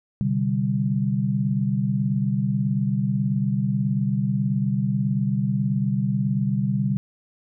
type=chord; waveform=sine; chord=C suspended second; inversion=none; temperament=equal with one note detuned; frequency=128.49 / 146.83 / 196 Hz; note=C3 / D3 / G3; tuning=-31 / 0 / 0 cents; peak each=-24 / -26 / -23 dBFS; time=0.21-6.97 s; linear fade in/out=0 ms; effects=none